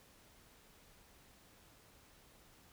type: silence
effects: pink hiss -64 dBFS RMS until 2.72 s